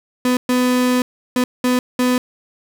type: tone bursts at uneven times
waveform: 35% pulse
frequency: 250.3 Hz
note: B3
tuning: 23 cents sharp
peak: -12 dBFS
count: 5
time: 0.25-0.37 / 0.49-1.02 / 1.36-1.44 / 1.64-1.79 / 1.99-2.18 s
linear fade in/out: 2 ms
effects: 9-bit